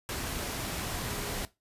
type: tone in noise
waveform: sine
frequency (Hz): 410.6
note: G#4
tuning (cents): -20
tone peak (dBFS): -45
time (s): 1.08-1.42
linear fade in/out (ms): 0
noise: pink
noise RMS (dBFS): -35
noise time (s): 0.09-1.45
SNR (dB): -13
effects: noise-tail reverb RT60 0.2 s tail -17 dB re dry + resampled to 32000 Hz